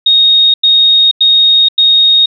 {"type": "tone bursts", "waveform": "sine", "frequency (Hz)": 3729, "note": "A#7", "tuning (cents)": 0, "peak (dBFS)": -4, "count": 4, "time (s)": [0.06, 2.259], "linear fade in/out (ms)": 5, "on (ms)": 480, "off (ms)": 93, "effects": []}